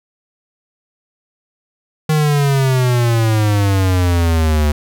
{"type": "exponential sweep", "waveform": "square", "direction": "down", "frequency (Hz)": [156.5, 73.42], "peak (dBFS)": -12, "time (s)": [2.09, 4.72], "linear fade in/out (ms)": 5, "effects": []}